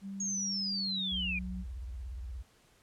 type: tone with pitch glide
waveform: sine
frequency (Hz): 196 to 183.93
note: G3 to F#3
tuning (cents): 0 to -10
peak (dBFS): -38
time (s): 0.01-1.65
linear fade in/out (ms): 50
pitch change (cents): -110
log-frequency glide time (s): 0.71-1.33
type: linear sweep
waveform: sine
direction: down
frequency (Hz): 6645 to 2360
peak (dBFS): -32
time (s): 0.2-1.39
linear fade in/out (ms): 5
type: tone with vibrato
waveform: sine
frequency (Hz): 61.74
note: B1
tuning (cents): 0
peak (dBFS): -38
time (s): 1.11-2.43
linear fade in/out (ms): 20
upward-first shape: sine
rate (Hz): 17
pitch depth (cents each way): 290
effects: pink hiss -65 dBFS RMS until 2.82 s + low-pass 11000 Hz 12 dB/octave